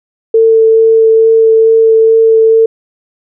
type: tone with vibrato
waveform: sine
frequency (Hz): 447.6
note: A4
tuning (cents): +30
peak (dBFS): -3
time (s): 0.34-2.66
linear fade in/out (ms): 5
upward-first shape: sine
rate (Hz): 2.3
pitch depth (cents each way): 9
effects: none